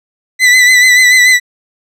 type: tone with vibrato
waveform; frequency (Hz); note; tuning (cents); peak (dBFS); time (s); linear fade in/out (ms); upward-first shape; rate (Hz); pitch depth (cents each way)
40% pulse; 1998; B6; +20; -3; 0.39-1.4; 50; sine; 6.9; 38
effects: low-pass 10000 Hz 12 dB/octave